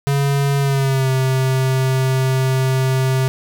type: tone with pitch glide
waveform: square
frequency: 140 to 131.38 Hz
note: C#3 to C3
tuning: +18 to +7 cents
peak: -15 dBFS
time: 0.07-3.28 s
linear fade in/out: 0 ms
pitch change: -111 cents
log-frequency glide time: 0.59-1.1 s
effects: none